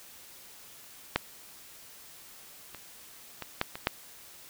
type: clicks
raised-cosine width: 0.3 ms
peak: -8 / -26 / -20 / -10 / -21 / -8 dBFS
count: 6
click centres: 1.16 / 2.747 / 3.423 / 3.614 / 3.755 / 3.871 s
effects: white hiss -51 dBFS RMS until 4.49 s